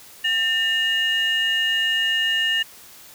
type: tone pair together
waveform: sine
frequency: 1801.8 / 2855 Hz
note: A6 / F7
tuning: +41 / +37 cents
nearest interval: minor sixth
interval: 796 cents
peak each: -20 / -19 dBFS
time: 0.24-2.63 s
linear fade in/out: 10 ms
effects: tanh soft clip ceiling -14 dBFS + white hiss -45 dBFS RMS until 3.14 s